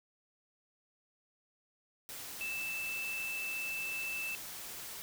sine tone in noise, 2642 Hz, E7, 3 cents sharp, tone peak -36 dBFS, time 2.41-4.35 s, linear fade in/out 0 ms, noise white, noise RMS -45 dBFS, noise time 2.09-5.02 s, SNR +6 dB, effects none

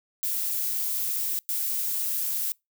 violet noise bursts at uneven times, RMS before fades -28 dBFS, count 2, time 0.23-1.39 / 1.49-2.52 s, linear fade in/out 0 ms, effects noise-tail reverb RT60 0.2 s tail -26 dB re dry

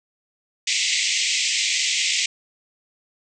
pink band-pass noise, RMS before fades -22 dBFS, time 0.67-2.26 s, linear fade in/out 5 ms, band 2000 to 8000 Hz, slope 96 dB/octave, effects none

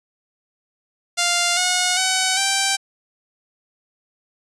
5% pulse tone with pitch steps, 698.5 / 725.2 / 753 / 781.8 Hz, F5 / F#5 / F#5 / G5, 0 / -35 / +30 / -5 cents, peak -5 dBFS, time 1.17-2.77 s, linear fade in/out 20 ms, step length 400 ms, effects resampled to 22050 Hz

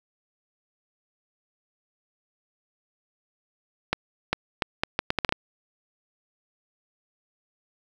accelerating click train, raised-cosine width 0.3 ms, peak -6 dBFS, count 10, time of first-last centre 3.93-5.324 s, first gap 400 ms, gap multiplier 0.73, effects 7-bit

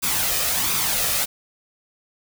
white noise with flanger, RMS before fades -22 dBFS, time 0.02-1.26 s, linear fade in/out 20 ms, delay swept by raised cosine 0.82 to 1.65 ms, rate 1.4 Hz, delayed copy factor +0.5, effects none

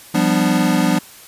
square chord, G dominant seventh, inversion third, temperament equal with one note detuned, 174.61 / 196 / 246.9 / 296.6 Hz, F3 / G3 / B3 / D4, 0 / 0 / 0 / +17 cents, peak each -20 dBFS, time 0.14-0.99 s, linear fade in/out 10 ms, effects white hiss -41 dBFS RMS until 1.27 s + resampled to 32000 Hz

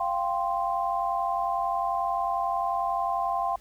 sine chord, F suspended second, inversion none, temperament equal with one note detuned, 692.8 / 784 / 1046.5 Hz, F5 / G5 / C6, -14 / 0 / 0 cents, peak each -29 dBFS, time 0-3.56 s, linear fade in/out 5 ms, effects added 50 Hz sine -52 dBFS peak until 3.6 s + pink hiss -58 dBFS RMS until 3.6 s

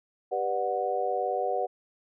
sine chord, G major seventh, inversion none, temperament just, 392 / 490 / 588 / 735 Hz, G4 / B4 / D5 / F#5, 0 / -14 / +2 / -12 cents, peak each -34 / -31 / -33 / -29 dBFS, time 0.31-1.67 s, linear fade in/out 20 ms, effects none

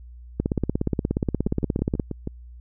two click trains, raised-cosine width 3 ms, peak -15 / -9 dBFS, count 6 / 28, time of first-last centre 1.47-2.274 / 0.4-1.998 s, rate 6.22 / 16.9 Hz, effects added 60 Hz sine -40 dBFS peak until 2.6 s

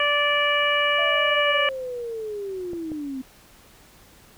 harmonic tone, 583 Hz, D5, 13 cents flat, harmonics 1 / 2 / 3 / 4 / 5, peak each -25 / -25 / -25 / -25 / -25 dBFS, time 0-1.69 s, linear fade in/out 2 ms
sine linear sweep, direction down, 668 to 255.1 Hz, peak -28 dBFS, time 0.98-3.22 s, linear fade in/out 10 ms
clicks, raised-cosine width 2 ms, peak -23 dBFS, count 2, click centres 2.733 / 2.918 s
effects pink hiss -52 dBFS RMS until 4.37 s

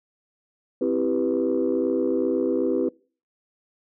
sine chord, C major seventh, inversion none, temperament equal, 261.6 / 329.6 / 392 / 493.9 Hz, C4 / E4 / G4 / B4, 0 / 0 / 0 / 0 cents, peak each -25 dBFS, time 0.81-2.89 s, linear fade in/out 5 ms, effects noise-tail reverb RT60 0.4 s tail -25 dB re dry + tanh soft clip ceiling -13 dBFS

